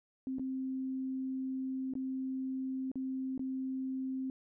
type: tone with dropouts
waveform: sine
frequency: 262.6 Hz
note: C4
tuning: 6 cents sharp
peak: -34 dBFS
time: 0.27-4.3 s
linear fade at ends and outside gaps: 1 ms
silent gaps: 0.385-0.395 / 1.937-1.953 / 2.916-2.956 / 3.378-3.394 s
effects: none